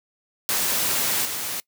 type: noise with level steps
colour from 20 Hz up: white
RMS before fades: -23 / -29 dBFS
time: 0.49-1.6 s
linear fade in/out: 0 ms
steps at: 1.25 s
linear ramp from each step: 2 ms
effects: noise-tail reverb RT60 0.1 s tail -23 dB re dry + high-pass 100 Hz 12 dB/octave